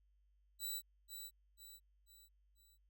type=tone with echo; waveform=10% pulse; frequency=3951 Hz; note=B7; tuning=in tune; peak=-33 dBFS; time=0.59-0.82 s; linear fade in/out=50 ms; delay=490 ms; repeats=4; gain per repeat=-7 dB; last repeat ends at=2.78 s; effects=added 50 Hz sine -70 dBFS peak until 2.89 s